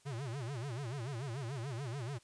square tone with vibrato, 127.8 Hz, C3, 40 cents flat, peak -39 dBFS, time 0.05-2.19 s, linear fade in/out 20 ms, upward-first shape sine, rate 6.9 Hz, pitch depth 230 cents each way, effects white hiss -67 dBFS RMS until 2.23 s + resampled to 22050 Hz

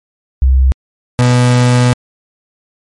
sine / 35% pulse tone pair in turn, 65.41 / 123.48 Hz, C2 / B2, 0 / 0 cents, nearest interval major seventh, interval 1100 cents, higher second, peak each -5 dBFS, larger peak neither, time 0.42-0.72 / 1.19-1.93 s, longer second, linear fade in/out 0 ms, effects MP3 48 kbps

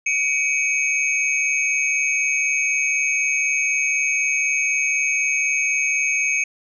sine tone cluster, 2262 / 2402 / 2546 / 6450 Hz, C#7 / D7 / D#7 / G8, +34 / +38 / +39 / +48 cents, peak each -22 / -28 / -21 / -27 dBFS, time 0.06-6.44 s, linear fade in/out 5 ms, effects none

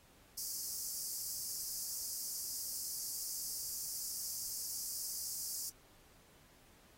pink high-pass noise, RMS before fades -42 dBFS, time 0.37-5.7 s, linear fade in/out 10 ms, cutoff 4700 Hz, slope 96 dB/octave, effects pink hiss -65 dBFS RMS until 6.97 s + AAC 48 kbps

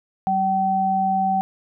sine tone pair together, 191.5 / 766 Hz, G3 / G5, -40 / -40 cents, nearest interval 2 octaves, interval 2400 cents, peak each -25 / -18 dBFS, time 0.27-1.41 s, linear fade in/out 0 ms, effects none

